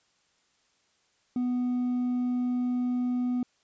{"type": "tone with hard clipping", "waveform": "sine", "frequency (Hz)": 247.6, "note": "B3", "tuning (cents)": 5, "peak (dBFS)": -26, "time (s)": [1.36, 3.43], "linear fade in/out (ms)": 2, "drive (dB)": 2, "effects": ["white hiss -69 dBFS RMS until 3.63 s", "resampled to 16000 Hz"]}